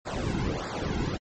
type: noise with flanger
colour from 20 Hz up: brown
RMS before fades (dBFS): -30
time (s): 0.05-1.18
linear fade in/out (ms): 20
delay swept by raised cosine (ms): 0.33 to 1.73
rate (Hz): 1.6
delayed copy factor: -0.95
effects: low-pass 9000 Hz 12 dB/octave + MP3 32 kbps